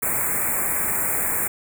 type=band-stop noise; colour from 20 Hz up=white; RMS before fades=-23 dBFS; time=0.02-1.48 s; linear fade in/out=10 ms; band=2400 to 7300 Hz; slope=96 dB/octave; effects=none